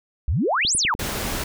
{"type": "exponential two-way sweep", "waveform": "sine", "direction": "up then down", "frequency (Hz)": [56.1, 10548, 848], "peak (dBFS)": -18, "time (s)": [0.28, 0.94], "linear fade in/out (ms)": 0, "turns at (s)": 0.76}
{"type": "click train", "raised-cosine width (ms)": 3, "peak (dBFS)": -20, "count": 8, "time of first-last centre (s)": [0.65, 1.351], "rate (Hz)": 9.98}
{"type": "noise", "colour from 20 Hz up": "pink", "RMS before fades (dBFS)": -27, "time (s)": [0.99, 1.44], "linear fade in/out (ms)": 5}
{"effects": []}